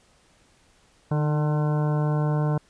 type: harmonic tone with a mistuned harmonic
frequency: 150.1 Hz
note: D3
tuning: 38 cents sharp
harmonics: 1 / 2 / 3 / 4 / 5 / 6 / 7 / 9 / 10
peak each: -21 / -33 / -33 / -34 / -37 / -38 / -38 / -44 / -45 dBFS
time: 1.11-2.58 s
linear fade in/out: 5 ms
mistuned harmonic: 2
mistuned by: +31 cents
effects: pink hiss -60 dBFS RMS until 2.69 s + resampled to 22050 Hz